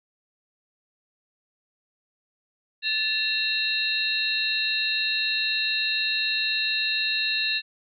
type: tone cluster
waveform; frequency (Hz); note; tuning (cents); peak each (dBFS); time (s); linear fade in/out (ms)
sine; 1748 / 2715 / 3781 / 4137; A6 / F7 / A#7 / C8; -12 / -50 / +24 / -20; -31 / -27 / -28 / -28; 2.82-7.62; 50
effects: none